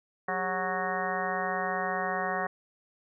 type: harmonic tone with a mistuned harmonic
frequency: 185 Hz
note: F#3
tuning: in tune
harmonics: 1 / 2 / 3 / 4 / 5 / 6 / 7 / 8 / 9 / 10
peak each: -40 / -38 / -37 / -33 / -42 / -35 / -43 / -40 / -42 / -35 dBFS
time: 0.28-2.47 s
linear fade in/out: 5 ms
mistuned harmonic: 2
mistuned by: +140 cents
effects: none